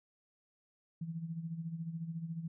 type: tone with tremolo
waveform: sine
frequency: 164.81 Hz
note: E3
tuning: in tune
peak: -35 dBFS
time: 1.01-2.48 s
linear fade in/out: 5 ms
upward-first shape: sine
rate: 14 Hz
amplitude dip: 65%
effects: none